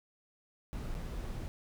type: noise with dropouts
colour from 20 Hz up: brown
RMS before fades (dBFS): -39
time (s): 0.73-1.48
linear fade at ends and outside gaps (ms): 0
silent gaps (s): 0.942-0.951
effects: none